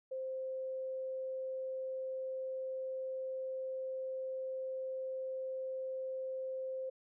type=tone; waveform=sine; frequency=523.3 Hz; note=C5; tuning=in tune; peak=-37 dBFS; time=0.11-6.9 s; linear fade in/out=10 ms; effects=none